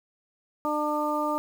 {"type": "harmonic tone", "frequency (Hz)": 299.9, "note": "D4", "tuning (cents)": 36, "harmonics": [1, 2, 3, 4], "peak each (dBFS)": [-30, -30, -30, -30], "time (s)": [0.65, 1.38], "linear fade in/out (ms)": 0, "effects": ["8-bit"]}